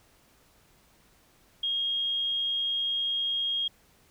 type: tone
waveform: sine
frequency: 3255 Hz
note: G#7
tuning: 36 cents flat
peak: -26 dBFS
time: 1.63-3.68 s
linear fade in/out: 5 ms
effects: pink hiss -62 dBFS RMS until 4.1 s